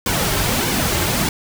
pink noise with flanger, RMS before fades -19 dBFS, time 0.06-1.29 s, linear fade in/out 2 ms, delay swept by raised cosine 1.5 to 4.2 ms, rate 1.6 Hz, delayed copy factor -0.6, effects none

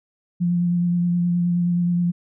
sine tone with vibrato, 174.61 Hz, F3, in tune, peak -17 dBFS, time 0.4-2.12 s, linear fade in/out 20 ms, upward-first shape sine, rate 9.5 Hz, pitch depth 17 cents each way, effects none

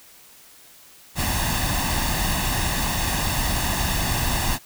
pink noise with comb filter, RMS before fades -23 dBFS, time 1.15-4.59 s, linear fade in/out 50 ms, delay 1.1 ms, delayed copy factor +0.65, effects white hiss -49 dBFS RMS until 4.65 s

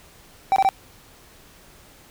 triangle tone bursts, 775 Hz, G5, 20 cents flat, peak -12 dBFS, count 3, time 0.52-0.689 s, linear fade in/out 0 ms, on 41 ms, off 23 ms, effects pink hiss -50 dBFS RMS until 2.1 s

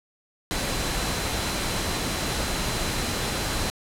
sine tone in noise, 4045 Hz, B7, 41 cents sharp, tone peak -38 dBFS, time 0.51-3.7 s, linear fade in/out 0 ms, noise pink, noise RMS -27 dBFS, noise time 0.51-3.7 s, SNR -14 dB, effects low-pass 11000 Hz 12 dB/octave

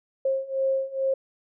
sine beating tone pair, 534 / 536.3 Hz, C5 / C5, +35 / +43 cents, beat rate 2.3 Hz, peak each -27 / -25 dBFS, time 0.25-1.14 s, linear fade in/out 5 ms, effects none

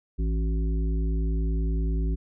harmonic tone with a mistuned harmonic, 55 Hz, A1, in tune, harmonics 1 / 3 / 5 / 7, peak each -23 / -33 / -37 / -40 dBFS, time 0.18-2.16 s, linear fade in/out 20 ms, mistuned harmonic 7, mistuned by -48 cents, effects none

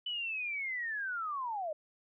sine linear sweep, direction down, 3000 to 589 Hz, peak -34 dBFS, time 0.06-1.73 s, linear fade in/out 5 ms, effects none

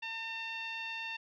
10% pulse tone with low-pass filter, 904 Hz, A5, 47 cents sharp, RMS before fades -40 dBFS, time 0.02-1.17 s, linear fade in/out 10 ms, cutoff 2900 Hz, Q 2.6, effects none

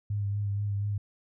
sine tone with vibrato, 101.7 Hz, G#2, 36 cents flat, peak -27 dBFS, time 0.1-0.98 s, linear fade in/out 5 ms, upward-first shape sine, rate 4.2 Hz, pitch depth 27 cents each way, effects none

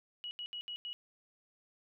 sine tone bursts at uneven times, 2915 Hz, F#7, 26 cents flat, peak -39 dBFS, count 5, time 0.24-0.31 / 0.39-0.46 / 0.53-0.61 / 0.68-0.76 / 0.85-0.93 s, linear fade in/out 0 ms, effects none

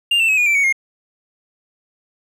triangle tone with pitch steps, 2800 / 2677 / 2559 / 2446 / 2338 / 2235 / 2137 Hz, F7 / E7 / D#7 / D#7 / D7 / C#7 / C7, +4 / +26 / +48 / -30 / -8 / +14 / +36 cents, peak -11 dBFS, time 0.11-0.726 s, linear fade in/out 5 ms, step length 88 ms, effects none

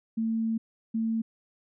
sine tone bursts at uneven times, 224.6 Hz, A3, 36 cents sharp, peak -25 dBFS, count 2, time 0.17-0.58 / 0.94-1.22 s, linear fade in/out 10 ms, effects none

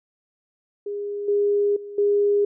sine tone with level steps, 408.4 Hz, G#4, 29 cents flat, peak -26 / -17 / -33 / -16 dBFS, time 0.86-2.45 s, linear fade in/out 5 ms, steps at 1.28 / 1.76 / 1.98 s, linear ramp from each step 5 ms, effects none

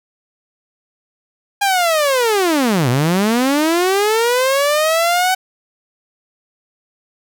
sawtooth linear two-way sweep, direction down then up, 817 to 116.54 to 757 Hz, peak -9 dBFS, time 1.61-5.35 s, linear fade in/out 10 ms, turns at 2.89 s, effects none

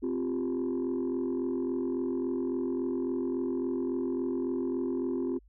sine chord, C suspended fourth, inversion none, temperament just, 261.6 / 348.8 / 392.4 Hz, C4 / F4 / G4, 0 / -2 / +2 cents, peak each -30 / -31 / -34 dBFS, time 0.02-5.39 s, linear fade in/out 20 ms, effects tanh soft clip ceiling -24 dBFS + added 50 Hz sine -56 dBFS peak until 5.48 s

